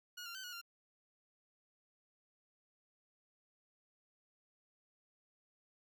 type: tone with pitch steps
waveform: 15% pulse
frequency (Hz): 1446 / 1386 / 1535 / 1452 / 1389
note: F#6 / F6 / G6 / F#6 / F6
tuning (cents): -40 / -14 / -37 / -33 / -10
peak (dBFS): -39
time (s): 0.17-0.615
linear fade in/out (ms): 10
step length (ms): 89
effects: none